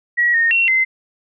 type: tone with pitch steps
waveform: sine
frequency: 1917 / 1844 / 2728 / 2065 Hz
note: A#6 / A#6 / F7 / C7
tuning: +48 / -19 / -41 / -23 cents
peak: -12 dBFS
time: 0.17-0.85 s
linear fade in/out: 20 ms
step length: 170 ms
effects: none